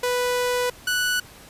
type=tone pair in turn; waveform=sawtooth; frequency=493.9 / 1480 Hz; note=B4 / F#6; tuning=0 / 0 cents; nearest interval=octave + perfect fifth; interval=1900 cents; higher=second; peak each=-17 dBFS; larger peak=neither; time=0.03-0.7 / 0.87-1.2 s; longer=first; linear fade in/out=5 ms; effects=pink hiss -46 dBFS RMS until 1.49 s + resampled to 32000 Hz